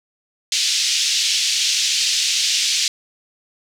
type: band-pass noise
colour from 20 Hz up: white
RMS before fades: -19 dBFS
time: 0.52-2.88 s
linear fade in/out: 2 ms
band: 2700 to 6200 Hz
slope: 24 dB/octave
effects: none